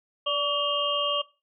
sine tone cluster, 581 / 1140 / 2832 / 3173 Hz, D5 / C#6 / F7 / G7, -19 / +48 / +23 / +20 cents, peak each -29 dBFS, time 0.26-1.22 s, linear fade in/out 10 ms, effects noise-tail reverb RT60 0.3 s tail -19 dB re dry

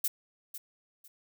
violet noise with echo, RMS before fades -29 dBFS, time 0.04-0.08 s, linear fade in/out 5 ms, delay 500 ms, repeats 2, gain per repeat -12 dB, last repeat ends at 1.08 s, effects none

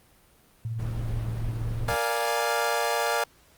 sine tone with tremolo, 113.5 Hz, A#2, 46 cents flat, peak -27 dBFS, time 0.65-1.92 s, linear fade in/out 0 ms, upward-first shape sine, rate 18 Hz, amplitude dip 40%
brown noise, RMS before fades -33 dBFS, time 0.78-1.97 s, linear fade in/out 20 ms
25% pulse chord, Bb dominant seventh, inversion none, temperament equal, 466.2 / 587.3 / 698.5 / 830.6 Hz, Bb4 / D5 / F5 / Ab5, 0 / 0 / 0 / 0 cents, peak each -26 dBFS, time 1.88-3.24 s, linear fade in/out 5 ms
effects pink hiss -59 dBFS RMS until 3.57 s + Opus 32 kbps

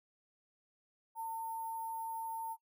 sine tone with sample-and-hold, 903 Hz, A5, 45 cents sharp, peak -37 dBFS, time 1.15-2.57 s, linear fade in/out 50 ms, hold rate 11025 Hz, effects noise-tail reverb RT60 0.1 s tail -19 dB re dry

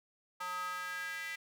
square tone with high-pass filter sweep, 180.8 Hz, F#3, 40 cents flat, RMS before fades -40 dBFS, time 0.4-1.36 s, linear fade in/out 10 ms, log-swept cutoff 1100 to 2000 Hz, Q 5, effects none

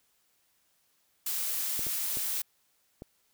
blue noise, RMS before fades -32 dBFS, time 1.26-2.42 s, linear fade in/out 5 ms
clicks, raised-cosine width 2 ms, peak -28 dBFS, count 4, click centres 1.793 / 1.868 / 2.171 / 3.021 s
effects white hiss -71 dBFS RMS until 3.33 s

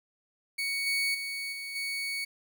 30% pulse tone with level steps, 2230 Hz, C#7, 10 cents sharp, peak -27 / -24 / -31 / -34 / -29 dBFS, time 0.58-2.25 s, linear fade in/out 10 ms, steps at 0.86 / 1.14 / 1.52 / 1.75 s, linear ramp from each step 10 ms, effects 10-bit

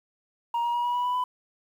sine tone with pitch steps, 941 / 950.3 / 959.7 / 969.1 / 978.7 / 988.4 / 998.1 Hz, A#5 / A#5 / B5 / B5 / B5 / B5 / B5, +16 / +33 / -50 / -33 / -16 / +1 / +18 cents, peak -21 dBFS, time 0.54-1.24 s, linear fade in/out 5 ms, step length 100 ms, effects tanh soft clip ceiling -23 dBFS + 9-bit

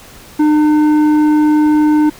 sine tone with tanh clipping, 302.7 Hz, D#4, 48 cents flat, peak -9 dBFS, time 0.39-2.1 s, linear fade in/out 10 ms, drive 9 dB, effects pink hiss -38 dBFS RMS until 2.19 s

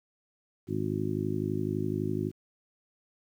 harmonic tone, 51.91 Hz, G#1, in tune, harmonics 2 / 3 / 4 / 5 / 6 / 7, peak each -35 / -35 / -37 / -36 / -35 / -34 dBFS, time 0.67-2.32 s, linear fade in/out 50 ms, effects 10-bit

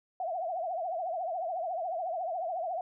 sine tone with vibrato, 698.5 Hz, F5, in tune, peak -31 dBFS, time 0.2-2.81 s, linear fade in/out 2 ms, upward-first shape triangle, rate 14 Hz, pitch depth 180 cents each way, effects none

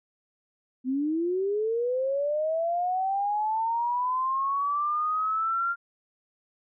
sine linear sweep, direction up, 249.4 to 1396.9 Hz, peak -24 dBFS, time 0.84-5.76 s, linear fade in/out 50 ms, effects none

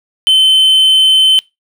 triangle tone, 3070 Hz, G7, 37 cents flat, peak -4 dBFS, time 0.27-1.39 s, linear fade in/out 0 ms, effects noise-tail reverb RT60 0.2 s tail -22 dB re dry

